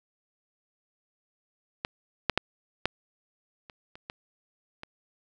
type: clicks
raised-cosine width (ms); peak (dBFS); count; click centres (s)
0.3; -13 / -6 / -6 / -8 / -29 / -29 / -20 / -23; 8; 1.849 / 2.297 / 2.376 / 2.856 / 3.698 / 3.955 / 4.099 / 4.834
effects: none